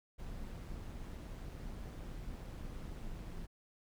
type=noise with amplitude modulation; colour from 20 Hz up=brown; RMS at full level=-43 dBFS; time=0.18-3.47 s; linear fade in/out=20 ms; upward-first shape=sine; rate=189 Hz; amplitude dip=45%; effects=none